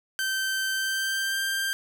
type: tone with pitch glide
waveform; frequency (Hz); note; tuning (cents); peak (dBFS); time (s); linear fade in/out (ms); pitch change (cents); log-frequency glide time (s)
sawtooth; 1551 to 1580.8; G6 to G6; -19 to +14; -22; 0.19-1.73; 0; +33; 0.73-1.4
effects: none